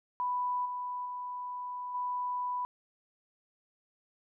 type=tone with level steps; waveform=sine; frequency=990 Hz; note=B5; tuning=4 cents sharp; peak=-29 / -34 / -36 / -31 dBFS; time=0.2-2.65 s; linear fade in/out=0 ms; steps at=0.65 / 1.05 / 1.94 s; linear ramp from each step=10 ms; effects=none